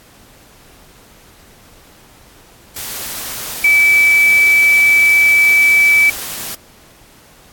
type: tone in noise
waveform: sine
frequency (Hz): 2305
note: D7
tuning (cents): -33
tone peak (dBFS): -7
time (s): 3.64-6.1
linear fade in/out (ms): 5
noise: white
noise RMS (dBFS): -25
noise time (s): 2.76-6.55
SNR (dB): +15
effects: pink hiss -45 dBFS RMS until 7.52 s + AAC 64 kbps